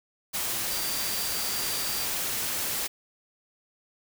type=tone in noise; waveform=sine; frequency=4700 Hz; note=D8; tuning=1 cent sharp; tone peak=-36 dBFS; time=0.69-2.06 s; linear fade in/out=20 ms; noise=white; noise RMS=-30 dBFS; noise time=0.33-2.88 s; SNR=-9 dB; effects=none